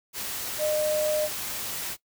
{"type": "tone in noise", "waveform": "sine", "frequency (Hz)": 610, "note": "D#5", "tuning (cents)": -34, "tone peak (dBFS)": -23, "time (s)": [0.58, 1.29], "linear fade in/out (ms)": 50, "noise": "white", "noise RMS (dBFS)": -33, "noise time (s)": [0.13, 1.97], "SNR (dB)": 7, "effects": ["noise-tail reverb RT60 0.1 s tail -19 dB re dry"]}